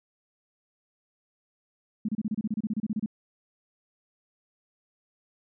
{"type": "tone bursts", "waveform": "sine", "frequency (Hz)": 214.2, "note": "A3", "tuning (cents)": -46, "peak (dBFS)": -25, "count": 16, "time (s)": [2.05, 3.061], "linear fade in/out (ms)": 5, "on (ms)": 36, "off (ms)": 29, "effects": []}